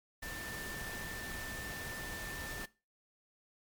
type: tone in noise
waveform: sine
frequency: 1782 Hz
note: A6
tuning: 22 cents sharp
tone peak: -44 dBFS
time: 0.22-2.66 s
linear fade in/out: 10 ms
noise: pink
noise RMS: -44 dBFS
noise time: 0.22-2.66 s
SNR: -3 dB
effects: noise-tail reverb RT60 0.3 s tail -20 dB re dry + MP3 96 kbps